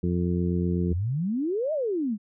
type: harmonic tone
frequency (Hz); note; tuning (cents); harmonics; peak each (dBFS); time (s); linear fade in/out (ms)
88; F2; +14; 1 / 2 / 3 / 4 / 5; -28 / -25 / -34 / -31 / -36; 0.03-0.93; 5
type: exponential two-way sweep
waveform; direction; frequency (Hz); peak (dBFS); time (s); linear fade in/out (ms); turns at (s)
sine; up then down; 72.7 to 646 to 194.6; -24; 0.89-2.18; 50; 1.73
effects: none